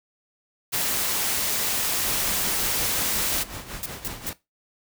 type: noise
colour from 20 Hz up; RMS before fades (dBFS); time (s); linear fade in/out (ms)
white; -25; 0.72-3.44; 20
type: noise with tremolo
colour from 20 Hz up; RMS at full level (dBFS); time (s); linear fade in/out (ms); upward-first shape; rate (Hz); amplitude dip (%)
pink; -34; 2.06-4.33; 0; sine; 5.5; 65
type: noise bursts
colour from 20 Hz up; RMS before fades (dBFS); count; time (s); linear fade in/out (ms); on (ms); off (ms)
blue; -29; 3; 3.83-4.294; 0; 28; 190
effects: noise-tail reverb RT60 0.2 s tail -17 dB re dry